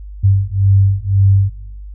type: beating tone pair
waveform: sine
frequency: 97 / 98.9 Hz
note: G2 / G2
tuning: -18 / +16 cents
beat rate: 1.9 Hz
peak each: -12 dBFS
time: 0.23-1.5 s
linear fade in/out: 20 ms
effects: noise-tail reverb RT60 0.7 s tail -20 dB re dry + added 50 Hz sine -28 dBFS peak until 1.94 s